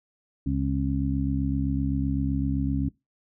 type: harmonic tone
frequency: 67.8 Hz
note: C#2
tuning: 38 cents flat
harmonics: 1 / 2 / 3 / 4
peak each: -29 / -28 / -33 / -27 dBFS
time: 0.46-2.89 s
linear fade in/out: 5 ms
effects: noise-tail reverb RT60 0.2 s tail -21 dB re dry